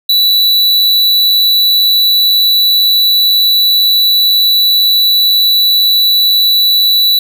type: tone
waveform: square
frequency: 3951 Hz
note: B7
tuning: in tune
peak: -7 dBFS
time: 0.09-7.19 s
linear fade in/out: 5 ms
effects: none